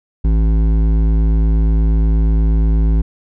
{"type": "tone with hard clipping", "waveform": "triangle", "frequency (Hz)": 54.2, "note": "A1", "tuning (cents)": -25, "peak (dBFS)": -12, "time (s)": [0.24, 3.02], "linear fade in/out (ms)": 10, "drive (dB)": 15, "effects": []}